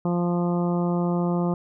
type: harmonic tone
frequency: 174.61 Hz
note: F3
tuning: in tune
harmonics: 1 / 2 / 3 / 4 / 5 / 6 / 7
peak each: -22 / -28 / -32 / -34 / -36 / -38 / -39 dBFS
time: 0.05-1.54 s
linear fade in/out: 2 ms
effects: none